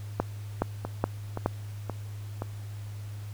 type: two click trains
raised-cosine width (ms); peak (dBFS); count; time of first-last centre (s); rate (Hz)
1; -10 / -18; 4 / 4; 0.2-1.461 / 0.85-2.421; 2.38 / 1.91
effects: added 103 Hz sine -36 dBFS peak until 3.33 s + pink hiss -53 dBFS RMS until 3.33 s